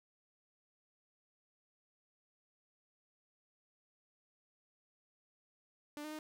sawtooth tone with pitch steps, 295.3 / 305.8 / 308.3 Hz, D4 / D#4 / D#4, +10 / -30 / -16 cents, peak -39 dBFS, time 5.97-6.189 s, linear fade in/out 0 ms, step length 73 ms, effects none

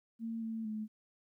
sine tone with pitch steps, 227.2 / 224 / 215.6 Hz, A#3 / A3 / A3, -44 / +31 / -35 cents, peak -36 dBFS, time 0.19-0.88 s, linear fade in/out 50 ms, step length 230 ms, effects 13-bit

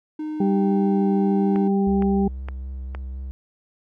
triangle tone, 307.3 Hz, D#4, 21 cents flat, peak -24 dBFS, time 0.19-1.68 s, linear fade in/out 5 ms
harmonic tone, 197 Hz, G3, 9 cents sharp, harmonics 1 / 2 / 4, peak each -18 / -24 / -30 dBFS, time 0.4-2.28 s, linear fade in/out 5 ms
click train, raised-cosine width 0.5 ms, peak -19 dBFS, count 4, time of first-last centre 1.56-2.949 s, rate 2.16 Hz
triangle tone with vibrato, 65.5 Hz, C2, 2 cents sharp, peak -27 dBFS, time 1.87-3.31 s, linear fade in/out 0 ms, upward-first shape sine, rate 3.9 Hz, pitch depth 22 cents each way
effects none

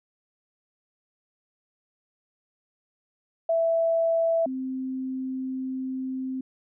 sine tone pair in turn, 661 / 260.9 Hz, E5 / C4, +5 / -5 cents, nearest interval octave + major third, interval 1610 cents, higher first, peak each -20 / -28 dBFS, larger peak first, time 3.49-4.46 / 4.46-6.41 s, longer second, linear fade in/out 5 ms, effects none

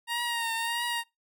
15% pulse tone with vibrato, 932.3 Hz, A#5, in tune, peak -22 dBFS, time 0.07-1.04 s, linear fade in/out 50 ms, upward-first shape triangle, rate 1.6 Hz, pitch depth 49 cents each way, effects noise-tail reverb RT60 0.2 s tail -24 dB re dry

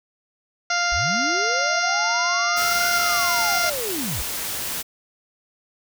harmonic tone, 698.5 Hz, F5, in tune, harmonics 1 / 2 / 3 / 4 / 5 / 6 / 7 / 8 / 9, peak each -26 / -23 / -27 / -34 / -37 / -33 / -31 / -28 / -33 dBFS, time 0.7-3.7 s, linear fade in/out 5 ms
sine linear two-way sweep, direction up then down, 44.83 to 1480 to 44.83 Hz, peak -27 dBFS, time 0.92-4.22 s, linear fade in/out 0 ms, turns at 2.88 s
white noise, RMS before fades -28 dBFS, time 2.56-4.83 s, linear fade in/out 20 ms
effects none

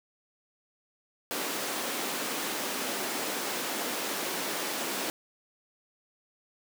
pink high-pass noise, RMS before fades -33 dBFS, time 1.31-5.1 s, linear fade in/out 0 ms, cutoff 240 Hz, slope 24 dB/octave, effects none

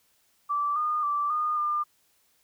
sine tone with pitch steps, 1164 / 1220 / 1167 / 1222 / 1200 Hz, D6 / D#6 / D6 / D#6 / D6, -16 / -34 / -11 / -32 / +37 cents, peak -24 dBFS, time 0.49-1.84 s, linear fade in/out 20 ms, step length 270 ms, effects white hiss -67 dBFS RMS until 2.43 s

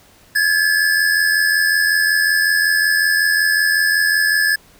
square tone pair together, 1630.6 / 1716 Hz, G#6 / A6, -32 / -44 cents, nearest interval minor second, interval 88 cents, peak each -20 / -15 dBFS, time 0.35-4.56 s, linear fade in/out 10 ms, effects pink hiss -49 dBFS RMS until 4.79 s

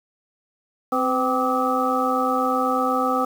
sine tone cluster, 260.4 / 507 / 774 / 1173 / 1281 Hz, C4 / B4 / G5 / D6 / E6, -8 / +45 / -22 / -2 / -50 cents, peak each -25 dBFS, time 0.92-3.25 s, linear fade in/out 5 ms, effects 7-bit

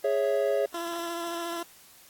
triangle chord, C# minor, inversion second, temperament equal, 415.3 / 554.4 / 659.3 Hz, G#4 / C#5 / E5, 0 / 0 / 0 cents, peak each -26 / -24 / -28 dBFS, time 0.04-0.66 s, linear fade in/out 5 ms
15% pulse tone with vibrato, 339.7 Hz, F4, 48 cents flat, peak -25 dBFS, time 0.74-1.63 s, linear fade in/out 5 ms, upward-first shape sine, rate 14 Hz, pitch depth 18 cents each way
effects white hiss -54 dBFS RMS until 2.09 s + AAC 64 kbps

